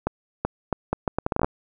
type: accelerating click train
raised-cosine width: 1 ms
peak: -8 dBFS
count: 13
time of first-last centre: 0.07-1.445 s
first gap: 380 ms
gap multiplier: 0.73
effects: none